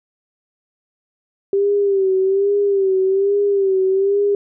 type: tone with vibrato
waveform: sine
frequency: 392 Hz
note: G4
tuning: in tune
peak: -13 dBFS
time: 1.53-4.35 s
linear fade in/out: 2 ms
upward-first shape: sine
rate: 1.2 Hz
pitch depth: 64 cents each way
effects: none